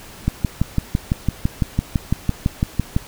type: click train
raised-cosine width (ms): 5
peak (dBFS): -4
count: 17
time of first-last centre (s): 0.28-2.965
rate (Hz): 5.96
effects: pink hiss -40 dBFS RMS until 3.07 s